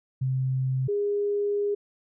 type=tone pair in turn; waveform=sine; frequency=130.81 / 408.9 Hz; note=C3 / G#4; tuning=0 / -27 cents; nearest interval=octave + minor sixth; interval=1973 cents; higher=second; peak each=-23 dBFS; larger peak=neither; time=0.21-0.88 / 0.88-1.75 s; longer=second; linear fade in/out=10 ms; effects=none